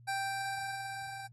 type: tone with level ramp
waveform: 25% pulse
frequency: 784 Hz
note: G5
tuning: in tune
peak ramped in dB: -28 to -39 dBFS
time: 0.07-1.28 s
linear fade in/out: 20 ms
effects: added 119 Hz sine -54 dBFS peak until 1.32 s + AAC 32 kbps